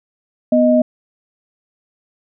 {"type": "tone pair together", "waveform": "sine", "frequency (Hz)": [246.9, 622.1], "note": ["B3", "D#5"], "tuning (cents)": [0, 0], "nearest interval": "octave + major third", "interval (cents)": 1600, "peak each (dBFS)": -12, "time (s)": [0.52, 0.82], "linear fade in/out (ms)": 5, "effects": []}